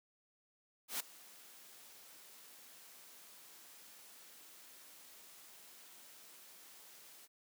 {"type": "noise with ADSR envelope", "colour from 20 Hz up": "white", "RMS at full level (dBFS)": -37, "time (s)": [0.88, 7.28], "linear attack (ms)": 120, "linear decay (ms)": 7, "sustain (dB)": -21, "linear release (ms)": 37, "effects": ["high-pass 200 Hz 12 dB/octave"]}